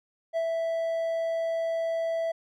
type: tone with ADSR envelope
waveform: triangle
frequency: 659.3 Hz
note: E5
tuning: in tune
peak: -22 dBFS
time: 0.33-2.32 s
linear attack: 37 ms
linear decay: 65 ms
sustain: -2 dB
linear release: 9 ms
effects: none